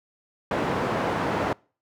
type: band-pass noise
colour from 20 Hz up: white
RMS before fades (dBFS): -26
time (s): 0.51-1.53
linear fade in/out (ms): 2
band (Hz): 100 to 920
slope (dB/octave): 12
effects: noise-tail reverb RT60 0.4 s tail -26 dB re dry